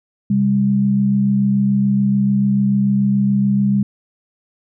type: tone pair together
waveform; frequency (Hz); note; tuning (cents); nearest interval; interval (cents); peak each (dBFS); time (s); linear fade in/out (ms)
sine; 133.9 / 200.8; C3 / G3; +40 / +42; perfect fifth; 702; -20 / -13; 0.3-3.83; 5
effects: none